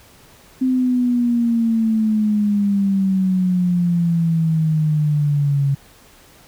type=exponential sweep; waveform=sine; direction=down; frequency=260.1 to 137.9 Hz; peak=-14 dBFS; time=0.61-5.75 s; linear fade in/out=10 ms; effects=pink hiss -48 dBFS RMS until 6.47 s